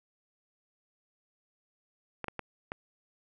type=clicks; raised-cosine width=0.5 ms; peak=-20 dBFS; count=4; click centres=2.243 / 2.283 / 2.393 / 2.719 s; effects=none